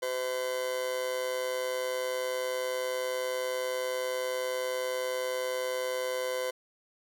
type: tone with amplitude modulation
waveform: 40% pulse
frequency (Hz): 510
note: C5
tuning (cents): -44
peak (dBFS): -26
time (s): 0.02-6.51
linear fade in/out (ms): 10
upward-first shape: sine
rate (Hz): 130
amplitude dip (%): 70
effects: none